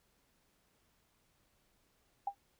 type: tone with exponential decay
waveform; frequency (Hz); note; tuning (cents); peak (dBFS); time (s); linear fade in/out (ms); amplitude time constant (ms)
sine; 800; G5; +35; -29; 2.27-2.35; 5; 16
effects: pink hiss -74 dBFS RMS until 2.59 s